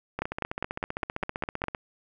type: two click trains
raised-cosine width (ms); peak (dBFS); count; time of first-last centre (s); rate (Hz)
0.5; -13 / -16; 8 / 25; 0.22-1.64 / 0.19-1.748; 4.93 / 15.4
effects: none